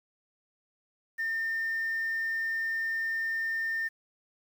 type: tone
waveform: sine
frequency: 1810 Hz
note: A6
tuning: 48 cents sharp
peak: -27 dBFS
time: 1.18-3.89 s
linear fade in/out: 20 ms
effects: tanh soft clip ceiling -25 dBFS + 9-bit